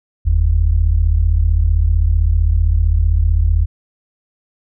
sine tone pair together, 45.24 / 80.8 Hz, F#1 / E2, -38 / -34 cents, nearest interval minor seventh, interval 1004 cents, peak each -13 dBFS, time 0.25-3.66 s, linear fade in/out 20 ms, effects none

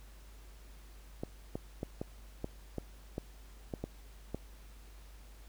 clicks, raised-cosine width 2 ms, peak -23 dBFS, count 10, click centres 1.235 / 1.555 / 1.831 / 2.015 / 2.444 / 2.783 / 3.181 / 3.738 / 3.84 / 4.346 s, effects added 50 Hz sine -51 dBFS peak until 5.48 s + pink hiss -61 dBFS RMS until 5.48 s

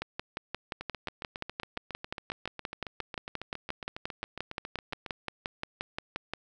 two click trains, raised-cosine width 0.3 ms, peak -22 / -17 dBFS, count 32 / 37, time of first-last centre 0.81-5.062 / 0.02-6.336 s, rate 7.29 / 5.7 Hz, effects none

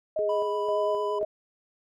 sine tone with tremolo, 627 Hz, D#5, 13 cents sharp, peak -25 dBFS, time 0.16-1.25 s, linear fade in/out 5 ms, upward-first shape square, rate 1.9 Hz, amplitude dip 55%
sine tone with vibrato, 415.3 Hz, G#4, in tune, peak -28 dBFS, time 0.19-1.23 s, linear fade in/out 0 ms, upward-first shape sine, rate 8.8 Hz, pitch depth 24 cents each way
triangle tone with pitch glide, 989 to 996.5 Hz, B5 to B5, +2 to +15 cents, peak -29 dBFS, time 0.29-1.19 s, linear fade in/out 5 ms, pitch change +13 cents, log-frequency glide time 0.67-0.74 s
effects none

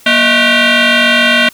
sine tone with frequency modulation, 620 Hz, D#5, 6 cents flat, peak -4 dBFS, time 0.06-1.49 s, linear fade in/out 5 ms, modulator 429 Hz, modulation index 6.9, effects tanh soft clip ceiling -5 dBFS + white hiss -41 dBFS RMS until 1.53 s

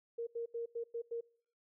sine tone bursts at uneven times, 466.2 Hz, A#4, in tune, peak -36 dBFS, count 6, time 0.18-0.27 / 0.35-0.46 / 0.54-0.66 / 0.75-0.84 / 0.94-1.02 / 1.11-1.21 s, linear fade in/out 10 ms, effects noise-tail reverb RT60 0.6 s tail -24 dB re dry

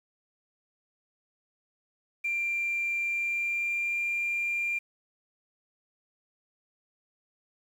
sine tone with pitch glide, 2373 to 2388 Hz, D7 to D7, +17 to +28 cents, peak -26 dBFS, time 2.24-4.79 s, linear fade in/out 10 ms, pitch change +11 cents, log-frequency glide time 3-4.01 s, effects tanh soft clip ceiling -22 dBFS + 9-bit

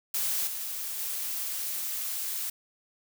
blue noise with level steps, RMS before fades -29 / -35 / -33 dBFS, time 0.14-2.5 s, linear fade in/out 5 ms, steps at 0.47 / 0.99 s, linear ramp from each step 2 ms, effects none

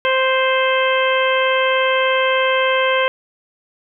harmonic tone, 523.3 Hz, C5, in tune, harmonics 1 / 2 / 3 / 4 / 5 / 6, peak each -17 / -20 / -22 / -23 / -24 / -25 dBFS, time 0.05-3.08 s, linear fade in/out 0 ms, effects none

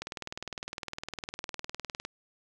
click train, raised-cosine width 0.2 ms, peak -19 dBFS, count 41, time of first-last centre 0.02-2.05 s, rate 19.7 Hz, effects none

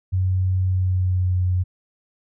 sine tone with pitch glide, 93 to 90.98 Hz, F#2 to F#2, +9 to -29 cents, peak -17 dBFS, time 0.12-1.64 s, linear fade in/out 20 ms, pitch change -38 cents, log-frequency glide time 0.65-1.39 s, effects none

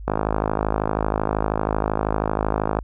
click train, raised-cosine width 1 ms, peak -6 dBFS, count 144, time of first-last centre 0.08-2.788 s, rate 52.8 Hz, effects added 50 Hz sine -32 dBFS peak until 2.83 s

